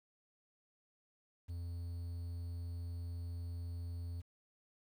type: tone with quantisation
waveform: triangle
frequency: 86 Hz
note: F2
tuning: 26 cents flat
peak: -38 dBFS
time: 1.48-4.22 s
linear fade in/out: 20 ms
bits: 11
effects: none